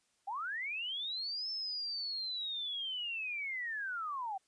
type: linear two-way sweep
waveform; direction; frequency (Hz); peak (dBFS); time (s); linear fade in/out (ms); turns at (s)
sine; up then down; 744 to 5310 to 744; -36; 0.27-4.38; 10; 1.5
effects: white hiss -75 dBFS RMS until 4.47 s + resampled to 22050 Hz